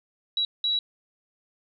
sine tone bursts at uneven times, 3897 Hz, B7, 24 cents flat, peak -22 dBFS, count 2, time 0.37-0.45 / 0.64-0.79 s, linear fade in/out 2 ms, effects none

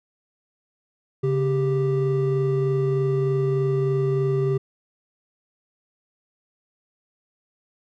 triangle tone pair together, 138.59 / 392.5 Hz, C#3 / G4, 0 / +2 cents, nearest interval octave + tritone, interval 1802 cents, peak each -20 dBFS, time 1.23-4.58 s, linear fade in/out 10 ms, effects none

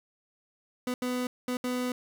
30% pulse tone bursts at uneven times, 249.5 Hz, B3, 18 cents sharp, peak -26 dBFS, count 4, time 0.87-0.94 / 1.02-1.27 / 1.48-1.57 / 1.64-1.92 s, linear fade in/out 2 ms, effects none

